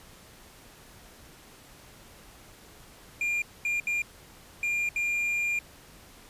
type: tone bursts at uneven times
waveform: triangle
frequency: 2400 Hz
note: D7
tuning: 37 cents sharp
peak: -24 dBFS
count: 5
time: 3.21-3.42 / 3.65-3.8 / 3.87-4.02 / 4.63-4.89 / 4.96-5.59 s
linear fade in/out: 2 ms
effects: pink hiss -52 dBFS RMS until 6.29 s + resampled to 32000 Hz